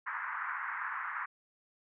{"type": "band-pass noise", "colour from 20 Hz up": "pink", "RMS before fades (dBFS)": -38, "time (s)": [0.06, 1.26], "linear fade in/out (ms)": 10, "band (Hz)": [1000, 1900], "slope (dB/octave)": 48, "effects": []}